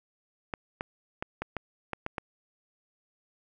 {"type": "clicks", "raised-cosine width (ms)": 0.5, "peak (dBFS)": -17, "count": 8, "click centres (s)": [0.538, 0.809, 1.225, 1.42, 1.567, 1.933, 2.064, 2.182], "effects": []}